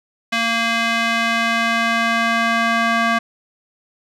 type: tone with band-pass filter sweep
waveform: square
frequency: 230 Hz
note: A#3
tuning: 23 cents flat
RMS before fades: -18 dBFS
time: 0.32-3.19 s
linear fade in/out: 10 ms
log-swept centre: 2400 to 1500 Hz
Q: 1.2
effects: none